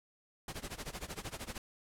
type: noise with tremolo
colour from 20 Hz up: pink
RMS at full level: -40 dBFS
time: 0.48-1.58 s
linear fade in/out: 2 ms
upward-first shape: sine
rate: 13 Hz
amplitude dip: 90%
effects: low-pass 12000 Hz 12 dB/octave